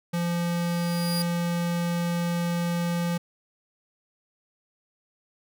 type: tone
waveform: square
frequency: 172.2 Hz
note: F3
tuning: 24 cents flat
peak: -25 dBFS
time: 0.13-3.18 s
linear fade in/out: 10 ms
type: tone with exponential growth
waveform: sawtooth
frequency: 4833 Hz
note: D8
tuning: 49 cents sharp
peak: -24 dBFS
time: 0.25-1.22 s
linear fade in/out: 1 ms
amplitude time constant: 210 ms
effects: none